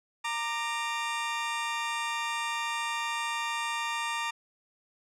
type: tone pair together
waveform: 20% pulse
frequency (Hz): 926.6 / 1191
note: A#5 / D6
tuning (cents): -11 / +24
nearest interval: major third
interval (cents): 435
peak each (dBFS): -27 / -29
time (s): 0.24-4.31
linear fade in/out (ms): 10
effects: low-pass 8000 Hz 12 dB/octave